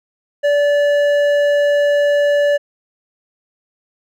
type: tone with hard clipping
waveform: triangle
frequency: 579 Hz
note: D5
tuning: 25 cents flat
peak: -13 dBFS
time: 0.43-2.58 s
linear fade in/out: 20 ms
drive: 12 dB
effects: none